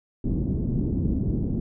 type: low-pass noise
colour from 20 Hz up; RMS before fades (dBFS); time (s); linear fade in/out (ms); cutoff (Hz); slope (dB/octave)
white; -25; 0.24-1.6; 5; 270; 24
effects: none